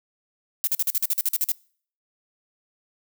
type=noise bursts; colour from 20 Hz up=violet; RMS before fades=-22 dBFS; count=12; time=0.64-1.518 s; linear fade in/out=0 ms; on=31 ms; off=46 ms; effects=noise-tail reverb RT60 0.5 s tail -25 dB re dry